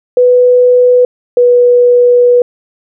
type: tone pair in turn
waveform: sine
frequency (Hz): 495.5 / 488.4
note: B4 / B4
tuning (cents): +6 / -19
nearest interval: unison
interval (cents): 25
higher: first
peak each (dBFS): -3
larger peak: neither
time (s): 0.17-1.05 / 1.37-2.42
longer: second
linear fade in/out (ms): 2
effects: none